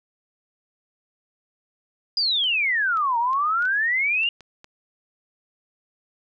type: exponential two-way sweep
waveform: sine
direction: down then up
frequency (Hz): 4978 to 912 to 2868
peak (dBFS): -19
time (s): 2.17-4.29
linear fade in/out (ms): 2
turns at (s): 3.18
type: clicks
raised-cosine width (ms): 0.2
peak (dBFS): -27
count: 8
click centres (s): 2.44 / 2.972 / 3.332 / 3.624 / 3.654 / 4.234 / 4.407 / 4.644
effects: none